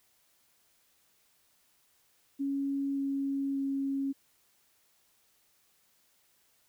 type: tone with pitch steps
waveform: sine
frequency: 277.2 / 275.6 / 274 Hz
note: C#4 / C#4 / C#4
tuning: 0 / -10 / -20 cents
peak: -29 dBFS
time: 2.39-4.13 s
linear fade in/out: 20 ms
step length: 580 ms
effects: white hiss -69 dBFS RMS until 6.68 s

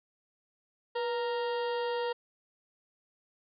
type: harmonic tone with a mistuned harmonic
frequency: 465.9 Hz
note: A#4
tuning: 1 cent flat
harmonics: 1 / 2 / 3 / 4 / 6 / 7 / 8 / 9 / 10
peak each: -31 / -36 / -45 / -44 / -47 / -48 / -52 / -54 / -52 dBFS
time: 0.95-2.13 s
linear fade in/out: 10 ms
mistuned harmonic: 1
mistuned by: +64 cents
effects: none

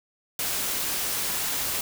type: noise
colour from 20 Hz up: white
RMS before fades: -28 dBFS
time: 0.39-1.81 s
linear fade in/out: 2 ms
effects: none

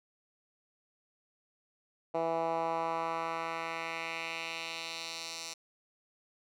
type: tone with band-pass filter sweep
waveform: 10% pulse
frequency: 164.81 Hz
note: E3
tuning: in tune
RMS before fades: -36 dBFS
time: 2.14-5.54 s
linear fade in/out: 10 ms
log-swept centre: 630 to 5600 Hz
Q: 1.7
effects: none

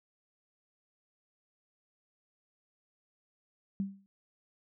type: tone with exponential decay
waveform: sine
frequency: 196 Hz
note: G3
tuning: in tune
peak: -27 dBFS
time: 3.8-4.06 s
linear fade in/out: 0 ms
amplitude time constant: 55 ms
effects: none

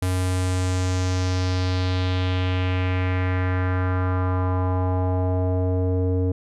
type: tone with low-pass filter sweep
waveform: square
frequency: 91.9 Hz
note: F#2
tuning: 11 cents flat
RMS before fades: -22 dBFS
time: 0.02-6.32 s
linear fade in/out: 5 ms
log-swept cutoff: 11000 to 420 Hz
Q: 2.4
effects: none

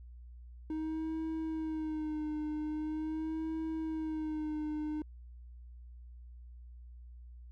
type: tone with vibrato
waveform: triangle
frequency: 311.8 Hz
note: D#4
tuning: 4 cents sharp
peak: -32 dBFS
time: 0.7-5.02 s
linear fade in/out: 2 ms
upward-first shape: sine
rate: 0.43 Hz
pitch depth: 45 cents each way
effects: added 60 Hz sine -48 dBFS peak until 7.51 s

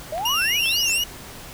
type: exponential sweep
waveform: sine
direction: up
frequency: 596 to 8750 Hz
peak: -24 dBFS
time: 0.12-0.98 s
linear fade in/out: 5 ms
type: click train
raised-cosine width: 0.3 ms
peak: -21 dBFS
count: 4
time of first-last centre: 0.18-0.896 s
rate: 4.19 Hz
type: tone with vibrato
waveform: 35% pulse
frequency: 2794 Hz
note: F7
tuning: in tune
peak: -18 dBFS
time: 0.25-1.04 s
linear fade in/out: 5 ms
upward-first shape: triangle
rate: 4.1 Hz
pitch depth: 90 cents each way
effects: pink hiss -39 dBFS RMS until 1.53 s

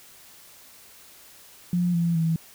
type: tone with pitch steps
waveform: sine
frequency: 176.5 / 169.7 / 163.17 Hz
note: F3 / F3 / E3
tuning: +19 / -49 / -17 cents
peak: -20 dBFS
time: 1.73-2.36 s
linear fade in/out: 2 ms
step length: 210 ms
effects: white hiss -50 dBFS RMS until 2.54 s

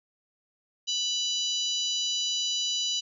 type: harmonic tone with a mistuned harmonic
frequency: 987.8 Hz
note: B5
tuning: in tune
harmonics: 3 / 4 / 5 / 6 / 7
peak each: -30 / -31 / -36 / -34 / -38 dBFS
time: 0.87-3.01 s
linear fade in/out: 20 ms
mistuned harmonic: 5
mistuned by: -37 cents
effects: none

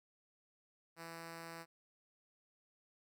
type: tone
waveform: 5% pulse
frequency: 165.9 Hz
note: E3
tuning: 11 cents sharp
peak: -36 dBFS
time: 0.96-1.66 s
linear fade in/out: 50 ms
effects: none

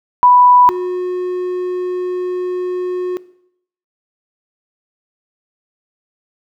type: tone pair in turn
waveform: sine / triangle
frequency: 987.8 / 362.6 Hz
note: B5 / F#4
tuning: 0 / -35 cents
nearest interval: octave + perfect fourth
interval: 1735 cents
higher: first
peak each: -5 / -16 dBFS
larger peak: first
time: 0.23-0.69 / 0.69-3.17 s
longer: second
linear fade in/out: 0 ms
effects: noise-tail reverb RT60 0.7 s tail -18 dB re dry

